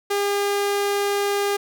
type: tone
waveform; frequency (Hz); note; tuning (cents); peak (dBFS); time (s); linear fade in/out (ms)
sawtooth; 404.1; G#4; -47; -16; 0.1-1.57; 10
effects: none